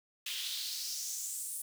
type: noise with high-pass filter sweep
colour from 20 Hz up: pink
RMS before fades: -39 dBFS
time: 0.26-1.62 s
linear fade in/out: 5 ms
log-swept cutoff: 2900 to 9800 Hz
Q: 3.1
effects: none